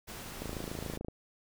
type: noise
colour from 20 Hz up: pink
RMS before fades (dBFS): -44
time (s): 0.07-0.98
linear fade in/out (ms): 20
type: click train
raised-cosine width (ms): 2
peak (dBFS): -25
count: 19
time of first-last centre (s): 0.42-1.084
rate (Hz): 27.1
effects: none